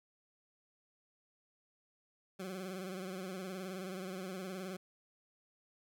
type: tone with vibrato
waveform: 20% pulse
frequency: 186.9 Hz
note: F#3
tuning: 18 cents sharp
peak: -36 dBFS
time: 2.39-4.77 s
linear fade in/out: 10 ms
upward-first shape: sine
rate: 19 Hz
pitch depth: 72 cents each way
effects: none